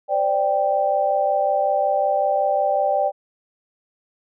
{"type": "chord", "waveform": "sine", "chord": "C suspended second", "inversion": "none", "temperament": "just", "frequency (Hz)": [523.3, 588.7, 784.9], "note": ["C5", "D5", "G5"], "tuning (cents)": [0, 4, 2], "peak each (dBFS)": [-26, -20, -20], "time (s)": [0.08, 3.12], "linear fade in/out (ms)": 50, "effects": []}